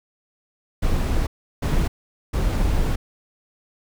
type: noise bursts at uneven times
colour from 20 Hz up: brown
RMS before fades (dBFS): -20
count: 3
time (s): 0.82-1.27 / 1.62-1.88 / 2.33-2.96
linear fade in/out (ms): 10
effects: none